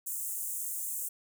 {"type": "high-pass noise", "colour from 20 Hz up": "pink", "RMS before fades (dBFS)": -36, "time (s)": [0.06, 1.09], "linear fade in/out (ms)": 10, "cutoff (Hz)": 7300, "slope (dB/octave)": 48, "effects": []}